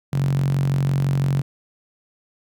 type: tone with high-pass filter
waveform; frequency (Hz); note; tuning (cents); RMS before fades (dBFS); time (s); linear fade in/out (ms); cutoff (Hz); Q
sawtooth; 45.94; F#1; -12; -20; 0.12-1.42; 10; 140; 8.5
effects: none